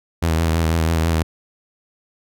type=tone with vibrato; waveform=sawtooth; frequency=81.6 Hz; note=E2; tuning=17 cents flat; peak=-12 dBFS; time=0.22-1.23 s; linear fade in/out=10 ms; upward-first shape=sine; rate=6.1 Hz; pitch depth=42 cents each way; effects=none